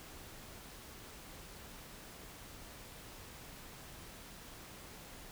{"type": "silence", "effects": ["pink hiss -52 dBFS RMS until 5.31 s"]}